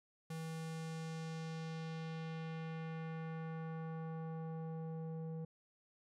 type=tone with low-pass filter sweep; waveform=square; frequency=161.5 Hz; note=E3; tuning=35 cents flat; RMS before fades=-44 dBFS; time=0.3-5.45 s; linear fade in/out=5 ms; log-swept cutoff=12000 to 490 Hz; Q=1.1; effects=none